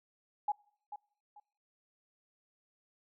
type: tone with echo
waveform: sine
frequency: 830.6 Hz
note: G#5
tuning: in tune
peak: -28 dBFS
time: 0.48-0.52 s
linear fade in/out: 5 ms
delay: 440 ms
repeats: 2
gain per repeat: -12 dB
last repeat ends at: 1.4 s
effects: noise-tail reverb RT60 0.6 s tail -26 dB re dry